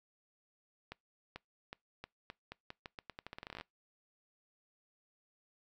accelerating click train, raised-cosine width 0.3 ms, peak -28 dBFS, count 23, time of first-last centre 0.92-3.611 s, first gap 440 ms, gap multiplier 0.84, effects noise-tail reverb RT60 0.2 s tail -25 dB re dry

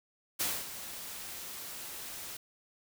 white noise with ADSR envelope, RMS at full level -31 dBFS, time 0.39-2.37 s, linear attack 17 ms, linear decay 240 ms, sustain -12 dB, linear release 4 ms, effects none

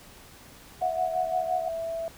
sine tone with tremolo, 730 Hz, F#5, 24 cents flat, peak -23 dBFS, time 0.81-1.69 s, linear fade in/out 10 ms, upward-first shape sine, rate 5.8 Hz, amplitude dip 80%
sine tone with pitch glide, 653 to 661 Hz, E5 to E5, -17 to +5 cents, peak -29 dBFS, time 0.82-2.08 s, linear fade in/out 0 ms, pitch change +22 cents, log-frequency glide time 1.16-1.94 s
effects pink hiss -50 dBFS RMS until 2.17 s

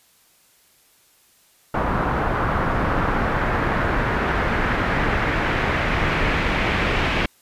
pink noise with low-pass filter sweep, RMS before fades -21 dBFS, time 1.74-7.26 s, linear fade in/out 5 ms, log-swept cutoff 1200 to 2500 Hz, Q 1.7, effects white hiss -57 dBFS RMS until 7.41 s + resampled to 32000 Hz

